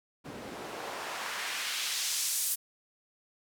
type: noise with band-pass filter sweep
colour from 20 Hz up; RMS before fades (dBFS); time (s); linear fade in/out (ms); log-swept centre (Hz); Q
white; -35; 0.24-2.56; 20; 220 to 11000; 0.89
effects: none